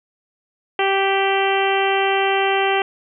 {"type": "harmonic tone with a mistuned harmonic", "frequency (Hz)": 390, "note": "G4", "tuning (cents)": -9, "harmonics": [1, 2, 3, 4, 5, 6, 7, 8], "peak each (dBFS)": [-20, -20, -27, -27, -26, -28, -26, -28], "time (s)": [0.79, 2.82], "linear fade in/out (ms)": 2, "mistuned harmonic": 5, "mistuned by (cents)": 16, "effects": []}